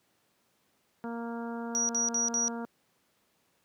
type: harmonic tone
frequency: 233.1 Hz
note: A#3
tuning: in tune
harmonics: 1 / 2 / 3 / 4 / 5 / 6 / 7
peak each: -35 / -41 / -44 / -44 / -51 / -47 / -56 dBFS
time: 1.04-2.65 s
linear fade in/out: 0 ms
type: tone bursts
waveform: sine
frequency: 5790 Hz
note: F#8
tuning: 38 cents flat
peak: -26 dBFS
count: 4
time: 1.75-2.481 s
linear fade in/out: 0 ms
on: 140 ms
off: 57 ms
effects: pink hiss -71 dBFS RMS until 3.64 s + high-pass 150 Hz 12 dB/octave